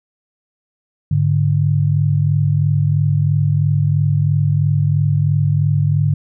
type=tone pair together; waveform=sine; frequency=103.83 / 146.84 Hz; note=G#2 / D3; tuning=0 / 0 cents; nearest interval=tritone; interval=600 cents; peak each=-16 / -14 dBFS; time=1.11-6.14 s; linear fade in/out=5 ms; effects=none